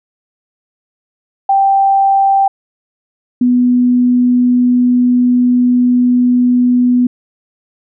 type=tone pair in turn; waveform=sine; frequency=784 / 246.9 Hz; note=G5 / B3; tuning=0 / 0 cents; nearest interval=octave + minor sixth; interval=2000 cents; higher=first; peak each=-7 dBFS; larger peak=neither; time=1.49-2.48 / 3.41-7.07 s; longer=second; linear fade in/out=5 ms; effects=none